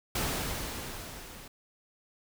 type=noise with level ramp; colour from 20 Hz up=pink; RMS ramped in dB=-30 to -48 dBFS; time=0.15-1.48 s; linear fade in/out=5 ms; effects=none